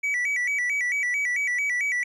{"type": "tone with vibrato", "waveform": "triangle", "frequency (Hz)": 2113, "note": "C7", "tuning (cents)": 16, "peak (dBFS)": -21, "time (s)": [0.03, 2.04], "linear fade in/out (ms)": 10, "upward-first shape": "square", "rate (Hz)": 4.5, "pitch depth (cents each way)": 130, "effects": ["resampled to 24000 Hz"]}